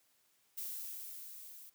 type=noise with level ramp; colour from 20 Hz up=violet; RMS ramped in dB=-41 to -54 dBFS; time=0.57-1.7 s; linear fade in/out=10 ms; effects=white hiss -73 dBFS RMS until 1.74 s + high-pass 100 Hz 12 dB/octave